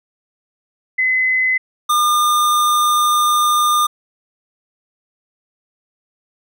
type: tone pair in turn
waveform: sine / square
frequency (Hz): 2032 / 1208.2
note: B6 / D6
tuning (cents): +49 / +49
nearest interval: major sixth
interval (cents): 900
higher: first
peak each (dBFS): -13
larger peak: neither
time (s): 0.98-1.58 / 1.89-3.87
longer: second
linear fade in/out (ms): 10
effects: none